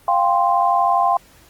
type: chord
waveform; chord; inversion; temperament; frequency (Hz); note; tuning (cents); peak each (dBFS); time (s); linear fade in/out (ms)
sine; F suspended second; none; equal with one note detuned; 698.5 / 790.8 / 1046.5; F5 / G5 / C6; 0 / +15 / 0; -18; 0.08-1.17; 2
effects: pink hiss -50 dBFS RMS until 1.49 s + Opus 24 kbps